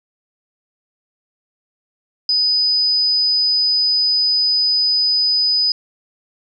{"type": "tone", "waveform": "sine", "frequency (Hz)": 4990, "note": "D#8", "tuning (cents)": 4, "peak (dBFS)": -13, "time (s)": [2.29, 5.72], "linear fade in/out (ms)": 2, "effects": []}